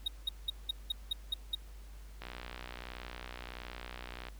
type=tone bursts; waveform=triangle; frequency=3753 Hz; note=A#7; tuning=11 cents sharp; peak=-28 dBFS; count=8; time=0.06-1.55 s; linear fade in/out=5 ms; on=20 ms; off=190 ms
type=click train; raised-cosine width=0.3 ms; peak=-27 dBFS; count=128; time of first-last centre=2.22-4.285 s; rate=61.5 Hz
effects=added 50 Hz sine -47 dBFS peak until 4.39 s + pink hiss -61 dBFS RMS until 4.39 s